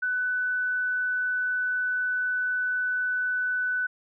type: tone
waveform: sine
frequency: 1496 Hz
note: F#6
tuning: 19 cents sharp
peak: -24 dBFS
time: 0.02-3.87 s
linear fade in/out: 10 ms
effects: none